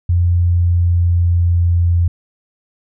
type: tone with pitch glide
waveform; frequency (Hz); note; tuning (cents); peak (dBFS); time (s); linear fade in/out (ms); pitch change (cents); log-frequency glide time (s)
sine; 87.31 to 86.26; F2 to F2; 0 to -21; -10; 0.09-2.08; 5; -21; 0.3-1.94
effects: none